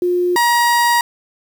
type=tone pair in turn; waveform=sine / 30% pulse; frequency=356.2 / 950.9 Hz; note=F4 / A#5; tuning=+34 / +34 cents; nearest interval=octave + perfect fourth; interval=1700 cents; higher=second; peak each=-13 / -9 dBFS; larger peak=second; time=0.02-0.36 / 0.36-1.01 s; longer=second; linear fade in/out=2 ms; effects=7-bit